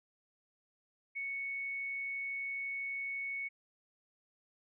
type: tone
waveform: sine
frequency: 2217 Hz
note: C#7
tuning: in tune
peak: -36 dBFS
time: 1.15-3.49 s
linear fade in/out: 20 ms
effects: none